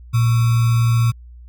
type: tone with sample-and-hold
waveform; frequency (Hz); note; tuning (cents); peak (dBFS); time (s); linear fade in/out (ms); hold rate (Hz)
sine; 116.54; A#2; 0; -12; 0.13-1.12; 20; 1225
effects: added 60 Hz sine -37 dBFS peak until 1.48 s